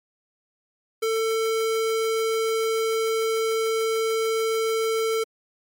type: tone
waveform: square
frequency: 446.6 Hz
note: A4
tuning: 26 cents sharp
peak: -22 dBFS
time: 1.02-5.24 s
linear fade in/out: 10 ms
effects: MP3 64 kbps